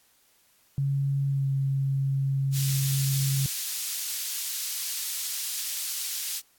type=tone with pitch glide; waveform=sine; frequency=138.59 to 136.45 Hz; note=C#3 to C#3; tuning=0 to -27 cents; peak=-23 dBFS; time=0.78-3.46 s; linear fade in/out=0 ms; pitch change=-27 cents; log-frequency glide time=1.28-1.47 s
type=high-pass noise; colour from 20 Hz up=pink; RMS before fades=-32 dBFS; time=2.52-6.42 s; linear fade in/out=50 ms; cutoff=4500 Hz; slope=12 dB/octave
effects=white hiss -63 dBFS RMS until 6.58 s + AAC 64 kbps